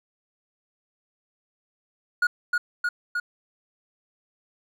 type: tone with echo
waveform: triangle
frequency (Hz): 1442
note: F#6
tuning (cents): -45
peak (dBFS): -16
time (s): 2.22-2.27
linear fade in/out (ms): 5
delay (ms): 310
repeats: 3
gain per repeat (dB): -2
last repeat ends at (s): 3.2
effects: none

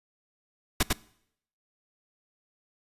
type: noise with echo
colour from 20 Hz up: pink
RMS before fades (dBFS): -22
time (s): 0.8-0.83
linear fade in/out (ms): 5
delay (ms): 100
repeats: 1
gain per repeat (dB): -2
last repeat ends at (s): 0.93
effects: noise-tail reverb RT60 0.7 s tail -22 dB re dry + resampled to 32000 Hz

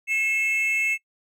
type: tone pair together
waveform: triangle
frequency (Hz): 2167 / 2635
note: C#7 / E7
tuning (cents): -40 / -1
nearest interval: minor third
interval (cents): 339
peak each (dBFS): -21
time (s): 0.07-0.98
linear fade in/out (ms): 50
effects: noise-tail reverb RT60 0.1 s tail -23 dB re dry + tanh soft clip ceiling -14 dBFS

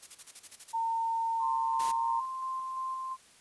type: noise bursts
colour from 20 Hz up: blue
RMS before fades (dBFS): -44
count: 9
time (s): 0.02-0.725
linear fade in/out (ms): 10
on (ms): 49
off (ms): 33
type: tone with pitch glide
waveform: sine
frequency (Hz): 910 to 922.7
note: A#5 to A#5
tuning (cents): -42 to -18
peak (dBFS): -28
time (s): 0.73-2.21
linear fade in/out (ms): 20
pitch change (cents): +24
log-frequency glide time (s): 1.75-2.06
type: tone with tremolo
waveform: sine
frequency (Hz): 1046.5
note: C6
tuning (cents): 0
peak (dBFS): -32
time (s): 1.39-3.17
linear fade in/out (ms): 50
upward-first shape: square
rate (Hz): 2.9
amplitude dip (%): 25
type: noise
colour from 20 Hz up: white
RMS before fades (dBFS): -40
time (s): 1.79-1.92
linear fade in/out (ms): 10
effects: white hiss -59 dBFS RMS until 3.4 s + resampled to 24000 Hz

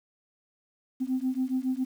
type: beating tone pair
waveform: sine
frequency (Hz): 255.1 / 262.3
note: C4 / C4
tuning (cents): -44 / +4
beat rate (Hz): 7.2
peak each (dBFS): -28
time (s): 1-1.85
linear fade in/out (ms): 20
effects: tanh soft clip ceiling -20 dBFS + 9-bit

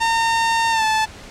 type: tone with pitch glide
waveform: sawtooth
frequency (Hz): 913 to 873.8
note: A#5 to A5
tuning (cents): -36 to -12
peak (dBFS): -12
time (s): 0-1.06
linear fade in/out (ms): 20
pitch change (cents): -76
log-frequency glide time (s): 0.71-0.84
effects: pink hiss -39 dBFS RMS until 1.3 s + low-pass 7000 Hz 12 dB/octave

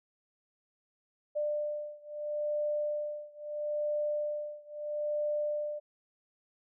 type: beating tone pair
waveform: sine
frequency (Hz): 595 / 595.76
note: D5 / D5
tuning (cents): +22 / +25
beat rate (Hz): 0.76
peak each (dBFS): -34 / -35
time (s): 1.35-5.8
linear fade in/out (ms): 20
effects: none

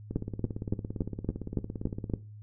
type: two click trains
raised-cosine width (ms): 3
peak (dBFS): -15 / -22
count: 8 / 36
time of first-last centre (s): 0.16-2.137 / 0.11-2.099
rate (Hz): 3.54 / 17.6
effects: noise-tail reverb RT60 0.3 s tail -17 dB re dry + added 105 Hz sine -44 dBFS peak until 2.42 s

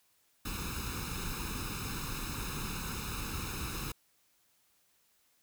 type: noise with comb filter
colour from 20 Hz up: pink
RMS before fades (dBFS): -38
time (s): 0.45-3.92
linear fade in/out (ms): 5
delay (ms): 0.77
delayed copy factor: +0.8
effects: white hiss -71 dBFS RMS until 5.42 s

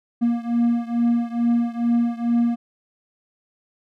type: beating tone pair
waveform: triangle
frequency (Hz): 235.1 / 237.4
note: A#3 / A#3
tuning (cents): +15 / +32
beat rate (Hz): 2.3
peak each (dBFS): -18 / -20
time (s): 0.21-2.56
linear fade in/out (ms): 20
effects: none

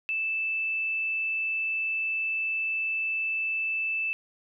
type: tone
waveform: sine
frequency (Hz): 2637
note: E7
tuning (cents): 0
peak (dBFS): -26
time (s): 0.09-4.13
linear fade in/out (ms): 0
effects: none

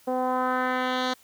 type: tone with low-pass filter sweep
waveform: 10% pulse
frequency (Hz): 254.6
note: C4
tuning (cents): -47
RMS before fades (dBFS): -26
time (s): 0.07-1.14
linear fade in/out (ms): 10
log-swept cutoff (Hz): 600 to 4700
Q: 1.8
effects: white hiss -57 dBFS RMS until 1.23 s

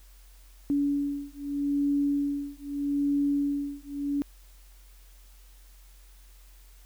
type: beating tone pair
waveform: sine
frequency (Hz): 284.3 / 285.1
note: C#4 / C#4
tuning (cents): +44 / +49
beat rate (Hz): 0.8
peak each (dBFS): -28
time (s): 0.7-4.22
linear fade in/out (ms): 0
effects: added 45 Hz sine -50 dBFS peak until 6.85 s + white hiss -60 dBFS RMS until 6.85 s

